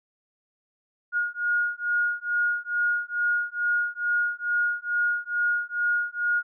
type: beating tone pair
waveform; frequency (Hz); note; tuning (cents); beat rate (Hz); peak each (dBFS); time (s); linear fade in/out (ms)
sine; 1433 / 1435.3; F6 / F6; +44 / +47; 2.3; -26; 1.12-6.43; 50
effects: none